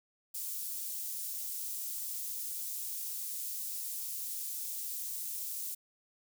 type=high-pass noise; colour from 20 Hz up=white; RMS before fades=-39 dBFS; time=0.34-5.75 s; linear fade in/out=10 ms; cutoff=7300 Hz; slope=12 dB/octave; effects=none